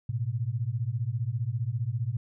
sine beating tone pair, 109.7 / 124.7 Hz, A2 / B2, -5 / +17 cents, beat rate 15 Hz, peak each -30 dBFS, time 0.09-2.17 s, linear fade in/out 5 ms, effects none

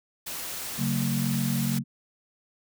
white noise, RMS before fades -35 dBFS, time 0.26-1.79 s, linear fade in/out 10 ms
sine chord, F# major, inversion second, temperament equal with one note detuned, 138.59 / 185 / 227.1 Hz, C#3 / F#3 / A#3, 0 / 0 / -45 cents, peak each -28 / -30 / -28 dBFS, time 0.77-1.84 s, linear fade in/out 50 ms
effects none

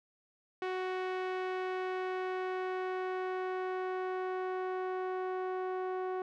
sawtooth tone with low-pass filter sweep, 371.1 Hz, F#4, 5 cents sharp, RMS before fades -36 dBFS, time 0.62-6.22 s, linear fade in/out 2 ms, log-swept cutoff 2500 to 1100 Hz, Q 0.97, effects none

